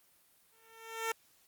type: tone with exponential growth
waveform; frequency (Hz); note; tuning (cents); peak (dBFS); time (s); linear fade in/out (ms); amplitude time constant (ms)
10% pulse; 451.1; A4; +43; -22; 0.52-1.12; 5; 130
effects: white hiss -67 dBFS RMS until 1.47 s + Opus 32 kbps